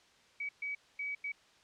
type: tone bursts at uneven times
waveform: sine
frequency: 2275 Hz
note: C#7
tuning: 44 cents sharp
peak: -35 dBFS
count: 4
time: 0.4-0.49 / 0.62-0.75 / 0.99-1.15 / 1.24-1.32 s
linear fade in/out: 5 ms
effects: white hiss -64 dBFS RMS until 1.63 s + low-pass 5000 Hz 12 dB/octave